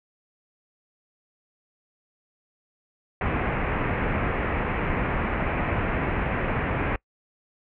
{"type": "low-pass noise", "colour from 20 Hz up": "pink", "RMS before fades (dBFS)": -26, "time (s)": [3.21, 6.96], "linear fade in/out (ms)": 2, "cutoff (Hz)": 2500, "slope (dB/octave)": 48, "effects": ["noise-tail reverb RT60 0.1 s tail -24 dB re dry"]}